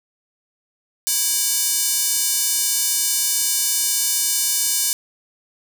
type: tone with high-pass filter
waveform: square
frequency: 328.8 Hz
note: E4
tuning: 4 cents flat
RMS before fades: -20 dBFS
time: 1.07-4.93 s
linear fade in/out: 0 ms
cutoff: 6900 Hz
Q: 1.1
effects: 7-bit